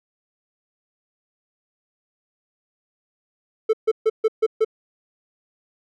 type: tone bursts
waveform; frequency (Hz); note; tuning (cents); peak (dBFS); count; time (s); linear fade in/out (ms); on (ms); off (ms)
triangle; 440; A4; 0; -12; 6; 3.69-4.648; 10; 43; 140
effects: none